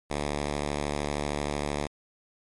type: tone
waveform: 5% pulse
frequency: 73 Hz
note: D2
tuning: 10 cents flat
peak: -17 dBFS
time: 0.1-1.87 s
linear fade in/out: 5 ms
effects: MP3 48 kbps